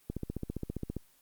click train, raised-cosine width 3 ms, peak -22 dBFS, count 14, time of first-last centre 0.1-0.967 s, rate 15 Hz, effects white hiss -65 dBFS RMS until 1.21 s + Opus 24 kbps

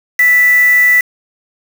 sine tone with quantisation, 1975.5 Hz, B6, in tune, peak -6 dBFS, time 0.19-1.01 s, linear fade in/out 5 ms, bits 3, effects none

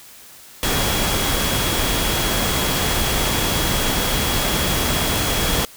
sine tone in noise, 3322 Hz, G#7, in tune, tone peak -28 dBFS, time 0.63-5.65 s, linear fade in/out 0 ms, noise pink, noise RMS -20 dBFS, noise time 0.63-5.65 s, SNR -11 dB, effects white hiss -43 dBFS RMS until 5.76 s

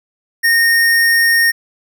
square tone, 1845 Hz, A#6, 18 cents flat, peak -10 dBFS, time 0.43-1.52 s, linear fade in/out 20 ms, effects none

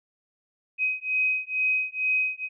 sine beating tone pair, 2521 / 2523.2 Hz, D#7 / D#7, +22 / +24 cents, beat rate 2.2 Hz, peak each -26 dBFS, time 0.78-2.49 s, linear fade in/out 50 ms, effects none

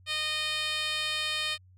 10% pulse tone with band-pass filter, 615 Hz, D#5, 20 cents flat, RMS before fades -31 dBFS, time 0.06-1.58 s, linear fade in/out 50 ms, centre 3900 Hz, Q 1.2, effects added 92 Hz sine -54 dBFS peak until 1.77 s

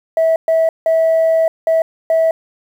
sine tone bursts at uneven times, 650 Hz, E5, 24 cents flat, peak -8 dBFS, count 5, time 0.17-0.36 / 0.48-0.69 / 0.86-1.48 / 1.67-1.82 / 2.1-2.31 s, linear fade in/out 2 ms, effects tanh soft clip ceiling -8 dBFS + 7-bit

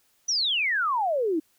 sine exponential sweep, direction down, 6080 to 299.2 Hz, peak -22 dBFS, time 0.28-1.4 s, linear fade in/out 10 ms, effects white hiss -66 dBFS RMS until 1.58 s

